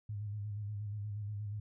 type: tone with vibrato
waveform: sine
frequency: 103.83 Hz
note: G#2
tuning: in tune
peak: -37 dBFS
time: 0.09-1.6 s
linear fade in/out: 5 ms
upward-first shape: square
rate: 8.4 Hz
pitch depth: 41 cents each way
effects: none